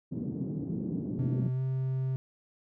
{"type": "band-pass noise", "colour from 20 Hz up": "white", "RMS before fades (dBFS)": -34, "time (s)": [0.11, 1.49], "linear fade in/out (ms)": 20, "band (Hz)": [120, 280], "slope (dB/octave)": 24}
{"type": "tone with pitch glide", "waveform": "triangle", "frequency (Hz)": [128.1, 131.17], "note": ["C3", "C3"], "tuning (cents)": [-36, 5], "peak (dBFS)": -26, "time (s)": [1.19, 2.16], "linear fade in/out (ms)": 0, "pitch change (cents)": 41, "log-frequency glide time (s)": [1.52, 1.61]}
{"effects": []}